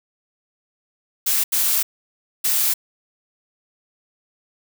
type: noise bursts at uneven times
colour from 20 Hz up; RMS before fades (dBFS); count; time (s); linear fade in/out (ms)
blue; -19; 3; 1.26-1.44 / 1.52-1.83 / 2.44-2.74; 10
effects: none